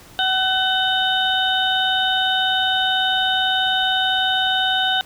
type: harmonic tone with a mistuned harmonic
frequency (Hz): 754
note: F#5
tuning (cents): +32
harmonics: 1 / 2 / 4 / 5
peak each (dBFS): -22 / -22 / -22 / -22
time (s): 0.19-5.01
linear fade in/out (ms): 0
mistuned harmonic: 5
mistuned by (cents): -40
effects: pink hiss -45 dBFS RMS until 5.05 s